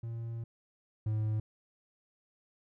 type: tone pair in turn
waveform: triangle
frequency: 115.4 / 108.14 Hz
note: A#2 / A2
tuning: -17 / -30 cents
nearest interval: minor second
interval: 113 cents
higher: first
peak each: -34 / -27 dBFS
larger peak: second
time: 0.03-0.44 / 1.06-1.4 s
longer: first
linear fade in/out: 5 ms
effects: none